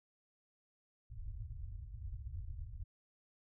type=low-pass noise; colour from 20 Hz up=pink; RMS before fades=-45 dBFS; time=1.1-2.84 s; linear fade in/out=10 ms; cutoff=120 Hz; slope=96 dB/octave; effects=none